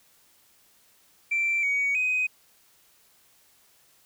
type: tone with pitch steps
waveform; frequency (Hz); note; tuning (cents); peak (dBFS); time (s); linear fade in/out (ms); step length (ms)
sine; 2346 / 2249 / 2509; D7 / C#7 / D#7; -2 / +24 / +14; -21; 1.31-2.27; 10; 320
effects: tanh soft clip ceiling -19 dBFS + white hiss -61 dBFS RMS until 4.05 s